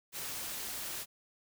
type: noise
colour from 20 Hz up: white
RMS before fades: -40 dBFS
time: 0.12-1.06 s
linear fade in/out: 50 ms
effects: none